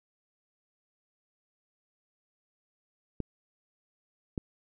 clicks, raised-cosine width 3 ms, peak -19 dBFS, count 2, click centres 3.203 / 4.378 s, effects none

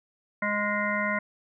harmonic tone with a mistuned harmonic, 207.7 Hz, G#3, in tune, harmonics 1 / 3 / 5 / 7 / 9 / 10, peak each -32 / -32 / -32 / -32 / -32 / -32 dBFS, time 0.42-1.19 s, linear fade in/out 5 ms, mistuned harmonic 7, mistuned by -21 cents, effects none

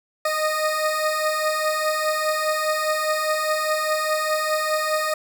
20% pulse beating tone pair, 615 / 619.9 Hz, D#5 / D#5, -20 / -7 cents, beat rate 4.9 Hz, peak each -22 / -17 dBFS, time 0.25-5.14 s, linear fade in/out 5 ms, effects 8-bit

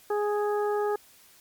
harmonic tone, 415.3 Hz, G#4, in tune, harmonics 1 / 2 / 3 / 4, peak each -25 / -31 / -36 / -41 dBFS, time 0.1-0.96 s, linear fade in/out 5 ms, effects white hiss -56 dBFS RMS until 1.4 s + MP3 96 kbps

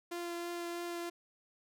sawtooth tone with vibrato, 344.9 Hz, F4, 22 cents flat, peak -34 dBFS, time 0.11-1.1 s, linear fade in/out 10 ms, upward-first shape triangle, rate 3.1 Hz, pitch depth 12 cents each way, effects none

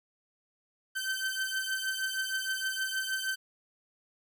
sawtooth beating tone pair, 1541 / 1547.4 Hz, G6 / G6, -30 / -23 cents, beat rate 6.4 Hz, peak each -30 / -31 dBFS, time 0.95-3.36 s, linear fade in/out 20 ms, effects none

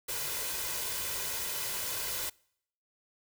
white noise with comb filter, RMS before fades -35 dBFS, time 0.08-2.3 s, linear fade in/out 10 ms, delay 2 ms, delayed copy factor +0.55, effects noise-tail reverb RT60 0.7 s tail -26 dB re dry

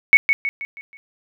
sine tone with echo, 2217 Hz, C#7, in tune, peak -5 dBFS, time 0.13-0.17 s, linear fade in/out 0 ms, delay 160 ms, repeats 5, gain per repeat -7 dB, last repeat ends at 0.97 s, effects none

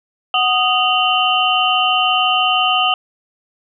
sine tone cluster, 742 / 1241 / 2777 / 3043 Hz, F#5 / D#6 / F7 / F#7, +5 / -5 / -10 / +48 cents, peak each -18 dBFS, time 0.34-2.94 s, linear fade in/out 2 ms, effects none

